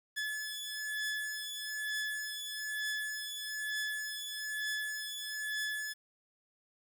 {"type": "beating tone pair", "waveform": "sawtooth", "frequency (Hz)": [1718, 1719.1], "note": ["A6", "A6"], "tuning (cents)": [-42, -41], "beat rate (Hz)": 1.1, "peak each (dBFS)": [-35, -36], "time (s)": [0.16, 5.94], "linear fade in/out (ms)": 20, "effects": ["10-bit"]}